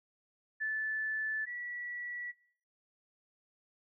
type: tone pair in turn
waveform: sine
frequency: 1746 / 1943.7 Hz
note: A6 / B6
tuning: -14 / -28 cents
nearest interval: major second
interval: 186 cents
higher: second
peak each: -32 / -39 dBFS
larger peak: first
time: 0.6-1.46 / 1.46-2.32 s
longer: neither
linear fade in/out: 20 ms
effects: noise-tail reverb RT60 0.5 s tail -17 dB re dry